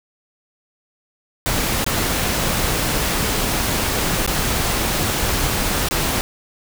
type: noise with dropouts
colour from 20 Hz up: pink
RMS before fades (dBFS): -20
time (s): 1.46-6.21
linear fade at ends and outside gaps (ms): 0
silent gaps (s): 1.844-1.864 / 4.263-4.276 / 5.886-5.91
effects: none